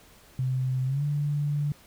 sine tone with pitch glide, 129.4 to 146.09 Hz, C3 to D3, -19 to -9 cents, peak -24 dBFS, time 0.39-1.72 s, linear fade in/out 2 ms, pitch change +210 cents, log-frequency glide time 0.86-1.03 s, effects pink hiss -55 dBFS RMS until 1.86 s

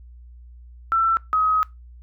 sine tone pair in turn, 1338 / 1267.5 Hz, E6 / D#6, +25 / +32 cents, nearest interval minor second, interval 93 cents, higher first, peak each -16 dBFS, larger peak neither, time 0.92-1.17 / 1.33-1.63 s, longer second, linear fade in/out 0 ms, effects noise-tail reverb RT60 0.2 s tail -21 dB re dry + added 60 Hz sine -41 dBFS peak until 2.02 s

